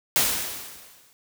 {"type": "noise with exponential decay", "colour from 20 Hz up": "white", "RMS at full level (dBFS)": -19, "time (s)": [0.16, 1.13], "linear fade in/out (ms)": 0, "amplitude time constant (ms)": 210, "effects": []}